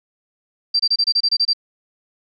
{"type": "tone bursts", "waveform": "sine", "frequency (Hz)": 4699, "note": "D8", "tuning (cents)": 0, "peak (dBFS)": -13, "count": 10, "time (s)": [0.74, 1.534], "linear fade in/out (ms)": 10, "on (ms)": 56, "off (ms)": 26, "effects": []}